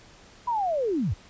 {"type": "linear sweep", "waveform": "sine", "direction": "down", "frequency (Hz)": [999, 66], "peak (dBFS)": -23, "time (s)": [0.47, 1.14], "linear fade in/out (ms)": 10, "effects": ["pink hiss -52 dBFS RMS until 1.29 s", "resampled to 16000 Hz"]}